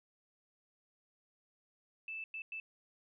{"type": "tone bursts at uneven times", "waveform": "sine", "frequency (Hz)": 2637, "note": "E7", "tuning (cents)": 0, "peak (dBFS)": -40, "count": 3, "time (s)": [[2.08, 2.24], [2.34, 2.42], [2.52, 2.6]], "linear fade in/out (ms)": 2, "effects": []}